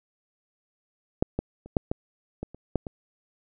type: clicks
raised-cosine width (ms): 2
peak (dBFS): -7 / -13 / -30 / -7 / -13 / -19 / -29 / -10 / -21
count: 9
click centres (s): 1.225 / 1.39 / 1.66 / 1.768 / 1.915 / 2.43 / 2.546 / 2.757 / 2.868
effects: none